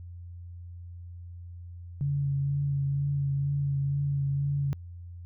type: tone with vibrato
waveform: sine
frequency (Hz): 140.3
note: C#3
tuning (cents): +21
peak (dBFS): -25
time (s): 2.01-4.73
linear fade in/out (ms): 0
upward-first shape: sine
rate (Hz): 2.1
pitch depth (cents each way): 20
effects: added 87 Hz sine -40 dBFS peak until 5.25 s